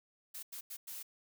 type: noise bursts at uneven times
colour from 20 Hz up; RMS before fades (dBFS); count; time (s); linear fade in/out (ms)
blue; -45; 4; 0.34-0.43 / 0.52-0.61 / 0.7-0.77 / 0.87-1.03; 10
effects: none